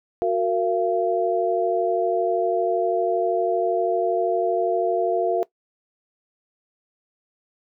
sine tone cluster, 367.4 / 460 / 682 Hz, F#4 / A#4 / F5, -12 / -23 / -41 cents, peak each -23 dBFS, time 0.22-5.43 s, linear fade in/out 0 ms, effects noise-tail reverb RT60 0.1 s tail -19 dB re dry

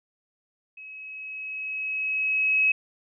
sine tone with level ramp, 2561 Hz, D#7, 49 cents sharp, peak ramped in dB -40 to -17 dBFS, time 0.77-2.72 s, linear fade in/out 5 ms, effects none

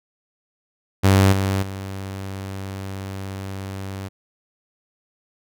sawtooth tone with level steps, 96.8 Hz, G2, 21 cents flat, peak -8 / -15 / -25 dBFS, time 1.03-4.09 s, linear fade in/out 20 ms, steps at 1.32 / 1.62 s, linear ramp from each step 10 ms, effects none

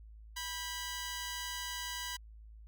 10% pulse tone pair together, 982.4 / 1600 Hz, B5 / G6, -9 / +35 cents, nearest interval minor sixth, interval 844 cents, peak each -31 / -35 dBFS, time 0.36-2.17 s, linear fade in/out 10 ms, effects added 54 Hz sine -50 dBFS peak until 2.67 s

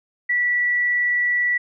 sine tone, 1953 Hz, B6, 20 cents flat, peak -17 dBFS, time 0.29-1.58 s, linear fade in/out 10 ms, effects none

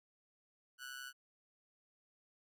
sawtooth tone with amplitude modulation, 1480 Hz, F#6, in tune, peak -39 dBFS, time 0.78-1.13 s, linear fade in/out 50 ms, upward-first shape sine, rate 131 Hz, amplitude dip 75%, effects none

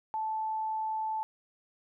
sine tone, 875 Hz, A5, 10 cents flat, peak -30 dBFS, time 0.14-1.23 s, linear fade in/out 0 ms, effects none

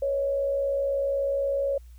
sine tone with frequency modulation, 554.4 Hz, C#5, in tune, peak -23 dBFS, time 0.02-1.78 s, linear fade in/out 5 ms, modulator 63.8 Hz, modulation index 0.42, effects added 60 Hz sine -44 dBFS peak until 1.98 s + white hiss -65 dBFS RMS until 1.98 s

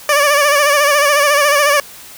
15% pulse tone with vibrato, 579 Hz, D5, 25 cents flat, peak -3 dBFS, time 0.09-1.8 s, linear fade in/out 2 ms, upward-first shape sine, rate 14 Hz, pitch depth 63 cents each way, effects white hiss -36 dBFS RMS until 2.17 s

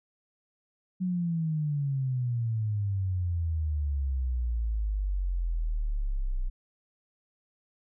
sine exponential sweep, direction down, 186.3 to 30.21 Hz, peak -26 dBFS, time 1-6.5 s, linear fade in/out 20 ms, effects none

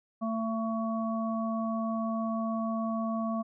harmonic tone, 224.2 Hz, A3, 33 cents sharp, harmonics 1 / 3 / 5, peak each -30 / -35 / -37 dBFS, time 0.21-3.43 s, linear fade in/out 20 ms, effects none

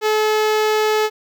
sawtooth tone with notch filter, 430 Hz, A4, 40 cents flat, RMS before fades -17 dBFS, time 0.01-1.1 s, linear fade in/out 50 ms, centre 10000 Hz, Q 0.87, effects none

